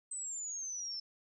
sine exponential sweep, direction down, 8180 to 5274 Hz, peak -38 dBFS, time 0.11-1 s, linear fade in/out 5 ms, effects none

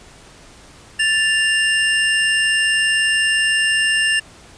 square tone pair together, 1760.1 / 2794 Hz, A6 / F7, 0 / 0 cents, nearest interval minor sixth, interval 800 cents, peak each -18 dBFS, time 0.99-4.2 s, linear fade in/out 10 ms, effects pink hiss -44 dBFS RMS until 4.57 s + resampled to 22050 Hz

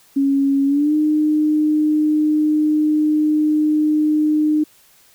sine tone with pitch glide, 276.2 to 304.7 Hz, C#4 to D#4, -6 to -36 cents, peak -13 dBFS, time 0.16-4.64 s, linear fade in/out 10 ms, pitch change +170 cents, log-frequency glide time 0.66-0.94 s, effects white hiss -52 dBFS RMS until 5.14 s

